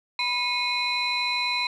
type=tone cluster; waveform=sine; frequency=987 / 2170 / 2478 / 4024 Hz; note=B5 / C#7 / D#7 / B7; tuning=-1 / -37 / -8 / +32 cents; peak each=-28 / -29 / -29 / -26 dBFS; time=0.19-1.67 s; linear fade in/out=2 ms; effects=tanh soft clip ceiling -17 dBFS